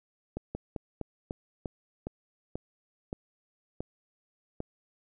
slowing click train, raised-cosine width 2 ms, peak -21 dBFS, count 11, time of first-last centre 0.37-4.604 s, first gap 180 ms, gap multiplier 1.18, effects none

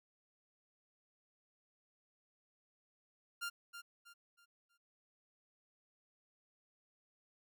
sawtooth tone with echo, 1396.9 Hz, F6, in tune, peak -35 dBFS, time 3.41-3.5 s, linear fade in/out 20 ms, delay 320 ms, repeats 4, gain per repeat -9 dB, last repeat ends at 4.78 s, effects none

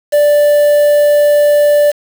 triangle tone with quantisation, 587.3 Hz, D5, in tune, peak -4 dBFS, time 0.12-1.92 s, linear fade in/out 20 ms, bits 4, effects none

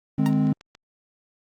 triangle chord, Ab major, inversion second, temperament equal with one note detuned, 152.19 / 207.7 / 261.6 Hz, Eb3 / Ab3 / C4, -38 / 0 / 0 cents, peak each -21 / -21 / -20 dBFS, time 0.18-0.53 s, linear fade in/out 5 ms
sawtooth tone with exponential decay, 932.3 Hz, A#5, in tune, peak -23 dBFS, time 0.26-0.34 s, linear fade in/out 0 ms, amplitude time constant 17 ms
click train, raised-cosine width 0.2 ms, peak -29 dBFS, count 4, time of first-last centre 0.33-0.751 s, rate 7.13 Hz
effects Opus 32 kbps

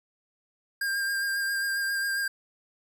square tone with vibrato, 1602 Hz, G6, 37 cents sharp, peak -27 dBFS, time 0.81-2.28 s, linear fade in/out 5 ms, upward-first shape sine, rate 7.4 Hz, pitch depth 20 cents each way, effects none

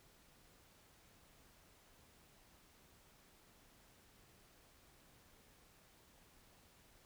silence, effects pink hiss -67 dBFS RMS until 7.05 s

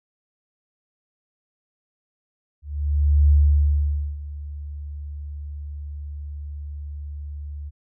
sine tone with ADSR envelope, 73 Hz, D2, 10 cents flat, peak -11 dBFS, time 2.62-7.71 s, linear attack 680 ms, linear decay 870 ms, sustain -19 dB, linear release 32 ms, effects none

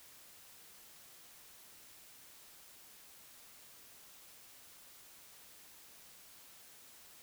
silence, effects white hiss -58 dBFS RMS until 7.22 s

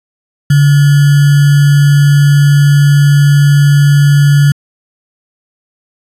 sine tone with sample-and-hold, 143.4 Hz, D3, 41 cents flat, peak -3 dBFS, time 0.5-4.52 s, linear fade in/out 5 ms, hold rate 1575 Hz, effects resampled to 32000 Hz

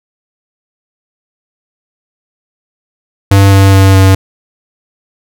square tone with pitch steps, 98.4 / 97.49 / 96.6 / 95.71 Hz, G2 / G2 / G2 / G2, +7 / -9 / -25 / -41 cents, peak -3 dBFS, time 3.31-4.15 s, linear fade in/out 5 ms, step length 210 ms, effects none

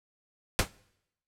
pink noise with exponential decay, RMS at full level -19 dBFS, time 0.59-0.7 s, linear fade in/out 0 ms, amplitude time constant 22 ms, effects noise-tail reverb RT60 0.8 s tail -23 dB re dry + low-pass 11000 Hz 12 dB/octave

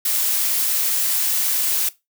blue noise, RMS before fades -20 dBFS, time 0.05-1.89 s, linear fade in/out 5 ms, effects noise-tail reverb RT60 0.2 s tail -18 dB re dry

